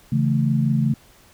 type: chord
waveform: sine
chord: A major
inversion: first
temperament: equal with one note detuned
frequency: 139.47 / 164.81 / 220 Hz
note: C#3 / E3 / A3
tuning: +11 / 0 / 0 cents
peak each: -19 / -24 / -21 dBFS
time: 0.12-0.94 s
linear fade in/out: 5 ms
effects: pink hiss -52 dBFS RMS until 1.33 s